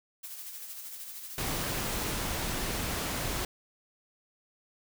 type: noise with tremolo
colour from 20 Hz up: blue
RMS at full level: -41 dBFS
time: 0.23-2.12 s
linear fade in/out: 10 ms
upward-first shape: sine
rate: 13 Hz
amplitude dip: 40%
type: noise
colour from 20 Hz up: pink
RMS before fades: -33 dBFS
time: 1.38-3.45 s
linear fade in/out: 2 ms
effects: none